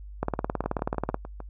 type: two click trains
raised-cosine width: 1 ms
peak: -12 / -24 dBFS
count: 18 / 6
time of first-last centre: 0.23-1.144 / 0.64-1.403 s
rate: 18.6 / 6.55 Hz
effects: noise-tail reverb RT60 0.1 s tail -26 dB re dry + added 50 Hz sine -39 dBFS peak until 1.49 s